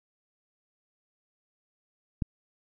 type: click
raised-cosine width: 5 ms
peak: -15 dBFS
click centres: 2.222 s
effects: none